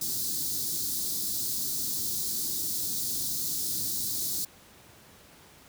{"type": "band-stop noise", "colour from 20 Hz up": "white", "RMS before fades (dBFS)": -31, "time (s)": [0.01, 4.45], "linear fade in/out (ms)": 5, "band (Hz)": [370, 3900], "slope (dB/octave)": 48, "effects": ["pink hiss -54 dBFS RMS until 5.68 s", "high-pass 60 Hz 12 dB/octave"]}